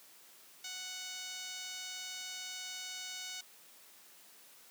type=tone with band-pass filter; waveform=15% pulse; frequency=740 Hz; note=F#5; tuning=in tune; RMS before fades=-44 dBFS; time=0.64-3.41 s; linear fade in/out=5 ms; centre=5000 Hz; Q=7; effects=white hiss -59 dBFS RMS until 4.7 s + high-pass 200 Hz 12 dB/octave